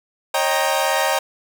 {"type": "chord", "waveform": "sawtooth", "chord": "Eb dominant seventh", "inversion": "third", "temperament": "equal with one note detuned", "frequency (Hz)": [544.5, 622.3, 784, 932.3], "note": ["Db5", "Eb5", "G5", "Bb5"], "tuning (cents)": [-31, 0, 0, 0], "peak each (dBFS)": -19, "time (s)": [0.34, 1.19], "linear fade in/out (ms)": 5, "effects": []}